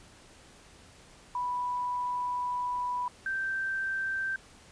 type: tone pair in turn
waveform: sine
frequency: 986 / 1563.9 Hz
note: B5 / G6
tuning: -3 / -5 cents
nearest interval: minor sixth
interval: 798 cents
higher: second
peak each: -29 / -29 dBFS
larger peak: neither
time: 1.35-3.08 / 3.26-4.36 s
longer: first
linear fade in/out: 2 ms
effects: pink hiss -55 dBFS RMS until 4.71 s + resampled to 22050 Hz